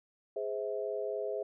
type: chord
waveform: sine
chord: Ab augmented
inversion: none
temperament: just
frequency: 415.3 / 519.1 / 648.9 Hz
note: Ab4 / C5 / E5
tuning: 0 / -14 / -27 cents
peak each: -36 / -38 / -38 dBFS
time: 0.36-1.43 s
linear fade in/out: 5 ms
effects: none